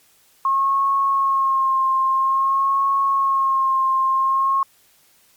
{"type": "tone with vibrato", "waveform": "sine", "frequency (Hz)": 1078, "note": "C#6", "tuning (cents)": -49, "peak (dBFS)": -15, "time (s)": [0.45, 4.63], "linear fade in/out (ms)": 2, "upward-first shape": "sine", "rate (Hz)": 0.5, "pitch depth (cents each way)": 30, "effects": ["white hiss -56 dBFS RMS until 5.36 s", "MP3 96 kbps"]}